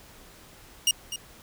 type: tone with echo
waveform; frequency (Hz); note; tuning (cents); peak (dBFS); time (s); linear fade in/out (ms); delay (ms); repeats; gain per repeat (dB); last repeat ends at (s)
20% pulse; 2849; F7; +34; -14; 0.87-0.91; 2; 250; 1; -12; 1.16
effects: pink hiss -51 dBFS RMS until 1.42 s